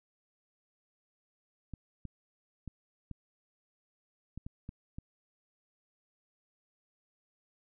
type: clicks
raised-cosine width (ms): 5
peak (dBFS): -29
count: 8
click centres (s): 1.737 / 2.053 / 2.677 / 3.113 / 4.376 / 4.465 / 4.691 / 4.985
effects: none